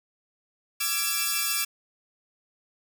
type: tone cluster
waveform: 5% pulse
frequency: 1172 / 1340 / 1667 / 2349 / 2687 Hz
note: D6 / E6 / G#6 / D7 / E7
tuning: -4 / +28 / +6 / 0 / +33 cents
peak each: -21 dBFS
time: 0.8-1.65 s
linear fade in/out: 10 ms
effects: none